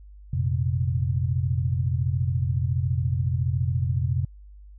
sine chord, F suspended fourth, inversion none, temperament equal with one note detuned, 89.4 / 116.54 / 130.81 Hz, F2 / Bb2 / C3, +41 / 0 / 0 cents, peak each -25 / -28 / -25 dBFS, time 0.33-4.25 s, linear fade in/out 5 ms, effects added 50 Hz sine -43 dBFS peak until 4.78 s

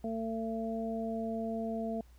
harmonic tone, 224.9 Hz, A3, 38 cents sharp, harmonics 1 / 2 / 3, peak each -35 / -40 / -38 dBFS, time 0.04-2.01 s, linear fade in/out 2 ms, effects added 60 Hz sine -55 dBFS peak until 2.18 s + pink hiss -68 dBFS RMS until 2.18 s

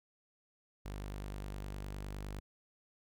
sawtooth tone, 49.78 Hz, G1, 27 cents sharp, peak -37 dBFS, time 0.85-2.4 s, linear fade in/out 10 ms, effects none

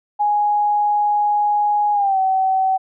sine tone with pitch glide, 830.6 to 761.7 Hz, G#5 to G5, 0 to -50 cents, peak -14 dBFS, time 0.19-2.78 s, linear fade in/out 20 ms, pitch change -150 cents, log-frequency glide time 1.93-2.18 s, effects none

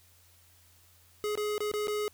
square tone with dropouts, 420 Hz, G#4, 19 cents sharp, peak -30 dBFS, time 1.24-2.08 s, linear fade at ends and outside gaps 0 ms, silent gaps 1.354-1.375 / 1.58-1.605 / 1.715-1.738 / 1.872-1.881 s, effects added 87 Hz sine -63 dBFS peak until 2.13 s + white hiss -62 dBFS RMS until 2.13 s

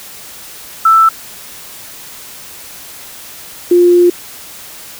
sine tone pair in turn, 1324 / 351.9 Hz, E6 / F4, +7 / +13 cents, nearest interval octave + major seventh, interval 2294 cents, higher first, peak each -4 dBFS, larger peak neither, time 0.85-1.09 / 3.71-4.1 s, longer second, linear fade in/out 5 ms, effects white hiss -32 dBFS RMS until 4.99 s

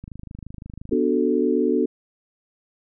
click train, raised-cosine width 5 ms, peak -24 dBFS, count 24, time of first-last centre 0.04-0.931 s, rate 25.8 Hz
sine chord, B minor seventh, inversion none, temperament equal, 246.9 / 293.7 / 370 / 440 Hz, B3 / D4 / F#4 / A4, 0 / 0 / 0 / 0 cents, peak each -23 dBFS, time 0.91-1.86 s, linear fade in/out 10 ms
effects none

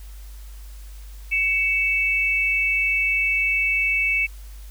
sine tone pair together, 2240 / 2637 Hz, C#7 / E7, +18 / 0 cents, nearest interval minor third, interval 282 cents, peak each -21 dBFS, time 1.31-4.27 s, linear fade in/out 20 ms, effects added 50 Hz sine -36 dBFS peak until 4.7 s + white hiss -51 dBFS RMS until 4.7 s

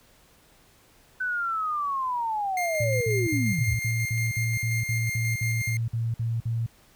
sine linear sweep, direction down, 1521 to 61 Hz, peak -25 dBFS, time 1.2-3.75 s, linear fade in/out 10 ms
45% pulse tone with tremolo, 2116 Hz, C7, 19 cents sharp, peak -28 dBFS, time 2.57-5.77 s, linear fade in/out 2 ms, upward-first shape square, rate 5.6 Hz, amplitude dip 25%
sine tone bursts, 115 Hz, A#2, 23 cents flat, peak -24 dBFS, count 15, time 2.8-6.664 s, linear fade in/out 5 ms, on 210 ms, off 51 ms
effects pink hiss -58 dBFS RMS until 6.95 s

